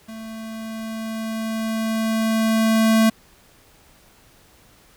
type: tone with level ramp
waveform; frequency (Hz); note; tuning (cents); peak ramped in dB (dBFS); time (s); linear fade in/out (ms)
square; 222.2; A3; +17; -34 to -13; 0.08-3.1; 10
effects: pink hiss -53 dBFS RMS until 4.96 s